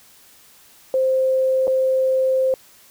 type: tone with dropouts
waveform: sine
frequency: 523.3 Hz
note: C5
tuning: in tune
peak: -15 dBFS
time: 0.94-2.54 s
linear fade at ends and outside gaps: 1 ms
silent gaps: 1.671-1.678 s
effects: white hiss -50 dBFS RMS until 2.9 s